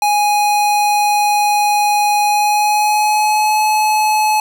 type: tone with pitch glide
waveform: square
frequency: 830 to 856.3 Hz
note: G#5 to A5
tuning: -1 to -47 cents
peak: -12 dBFS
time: 0.02-4.4 s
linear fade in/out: 2 ms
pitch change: +54 cents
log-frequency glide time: 2.23-3.62 s
effects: none